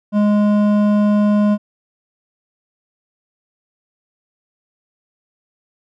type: tone with hard clipping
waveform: sine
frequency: 207.7 Hz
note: G#3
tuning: in tune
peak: -13 dBFS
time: 0.12-1.58 s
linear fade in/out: 50 ms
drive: 10 dB
effects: none